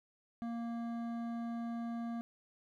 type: tone with hard clipping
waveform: triangle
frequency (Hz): 233.1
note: A#3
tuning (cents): 0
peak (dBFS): -39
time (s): 0.42-2.21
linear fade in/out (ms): 0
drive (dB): 15
effects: none